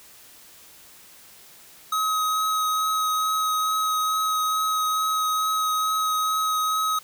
square tone with vibrato, 1269 Hz, D#6, 34 cents sharp, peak -22 dBFS, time 1.92-6.99 s, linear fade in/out 5 ms, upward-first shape triangle, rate 2.3 Hz, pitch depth 10 cents each way, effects white hiss -49 dBFS RMS until 7.03 s

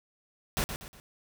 pink noise with echo, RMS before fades -29 dBFS, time 0.57-0.64 s, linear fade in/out 0 ms, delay 120 ms, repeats 3, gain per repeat -8 dB, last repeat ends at 1 s, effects none

